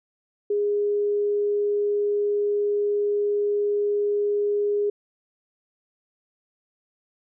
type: tone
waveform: sine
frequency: 411.5 Hz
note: G#4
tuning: 16 cents flat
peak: -20 dBFS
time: 0.5-4.9 s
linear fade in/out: 5 ms
effects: none